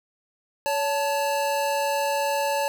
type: tone pair together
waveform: square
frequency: 563.9 / 880 Hz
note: C#5 / A5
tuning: +30 / 0 cents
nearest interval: minor sixth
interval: 770 cents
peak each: -26 dBFS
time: 0.66-2.68 s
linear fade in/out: 0 ms
effects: none